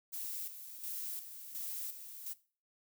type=noise with tremolo; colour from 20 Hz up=violet; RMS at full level=-41 dBFS; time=0.12-2.34 s; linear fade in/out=20 ms; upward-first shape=square; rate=1.4 Hz; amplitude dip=60%; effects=noise-tail reverb RT60 0.4 s tail -19 dB re dry